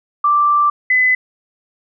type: tone pair in turn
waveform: sine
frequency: 1174.7 / 2014 Hz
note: D6 / B6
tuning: 0 / +33 cents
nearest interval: major sixth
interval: 933 cents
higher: second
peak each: -10 dBFS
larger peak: neither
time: 0.24-0.7 / 0.9-1.15 s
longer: first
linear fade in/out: 5 ms
effects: none